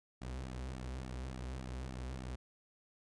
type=tone with flanger; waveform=sawtooth; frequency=63.9 Hz; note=C2; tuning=40 cents flat; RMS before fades=-43 dBFS; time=0.21-2.36 s; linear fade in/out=10 ms; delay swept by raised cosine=1.9 to 6.7 ms; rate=3.5 Hz; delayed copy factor=-0.8; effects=resampled to 22050 Hz